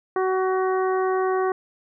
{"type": "harmonic tone", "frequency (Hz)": 375.4, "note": "F#4", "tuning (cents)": 25, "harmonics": [1, 2, 3, 4, 5], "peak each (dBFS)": [-21, -27, -28, -35, -37], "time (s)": [0.16, 1.52], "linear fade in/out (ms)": 2, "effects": []}